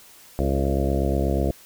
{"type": "harmonic tone with a mistuned harmonic", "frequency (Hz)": 68.3, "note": "C#2", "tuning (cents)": -25, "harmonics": [1, 2, 3, 4, 5, 6, 7, 8, 9, 10], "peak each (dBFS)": [-23, -28, -29, -30, -29, -33, -33, -31, -33, -33], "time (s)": [0.39, 1.51], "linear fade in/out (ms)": 0, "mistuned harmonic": 6, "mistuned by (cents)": 32, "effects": ["white hiss -49 dBFS RMS until 1.65 s"]}